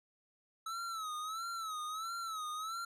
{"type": "tone with vibrato", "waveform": "square", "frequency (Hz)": 1300, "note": "E6", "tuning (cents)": -24, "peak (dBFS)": -39, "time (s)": [0.66, 2.85], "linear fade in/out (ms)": 5, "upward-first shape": "sine", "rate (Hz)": 1.5, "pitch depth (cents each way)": 100, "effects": ["low-pass 12000 Hz 12 dB/octave"]}